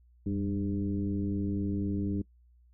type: tone with frequency modulation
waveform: sine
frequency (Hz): 196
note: G3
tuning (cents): 0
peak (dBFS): -28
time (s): 0.26-2.22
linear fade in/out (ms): 5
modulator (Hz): 104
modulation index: 1.3
effects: noise-tail reverb RT60 0.1 s tail -23 dB re dry + added 60 Hz sine -58 dBFS peak until 2.73 s